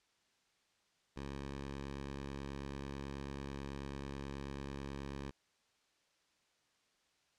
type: tone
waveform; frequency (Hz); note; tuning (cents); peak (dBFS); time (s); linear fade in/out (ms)
10% pulse; 69.2; C#2; -2; -34; 1.16-5.31; 10
effects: white hiss -75 dBFS RMS until 7.38 s + low-pass 6000 Hz 12 dB/octave